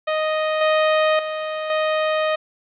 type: tone with level steps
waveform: sawtooth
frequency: 622.3 Hz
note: D#5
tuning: in tune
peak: -15 / -11 / -20 / -14 dBFS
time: 0.07-2.36 s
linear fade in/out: 10 ms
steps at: 0.61 / 1.19 / 1.7 s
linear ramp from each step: 2 ms
effects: resampled to 8000 Hz + 8-bit